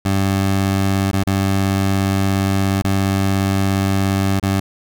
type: tone with dropouts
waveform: 20% pulse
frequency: 97.1 Hz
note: G2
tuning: 16 cents flat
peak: -10 dBFS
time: 0.05-4.6 s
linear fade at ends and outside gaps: 5 ms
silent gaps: 1.114-1.131 / 1.236-1.269 / 2.821-2.844 / 4.398-4.427 s
effects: none